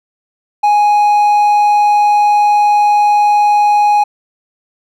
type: tone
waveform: triangle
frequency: 830.6 Hz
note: G#5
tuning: in tune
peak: -5 dBFS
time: 0.63-4.04 s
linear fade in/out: 10 ms
effects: none